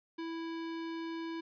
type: tone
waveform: square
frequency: 329.6 Hz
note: E4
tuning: in tune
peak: -38 dBFS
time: 0.18-1.41 s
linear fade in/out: 10 ms
effects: resampled to 11025 Hz + 13-bit